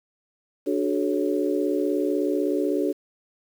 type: chord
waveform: sine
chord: D major seventh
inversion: none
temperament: equal with one note detuned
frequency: 293.7 / 370 / 429.7 / 554.4 Hz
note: D4 / F#4 / A4 / C#5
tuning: 0 / 0 / -41 / 0 cents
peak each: -25 / -26 / -27 / -30 dBFS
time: 0.66-2.93 s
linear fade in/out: 20 ms
effects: 8-bit